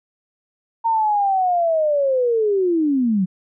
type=linear sweep; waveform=sine; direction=down; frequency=923 to 176.8 Hz; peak=-15 dBFS; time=0.84-3.26 s; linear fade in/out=20 ms; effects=none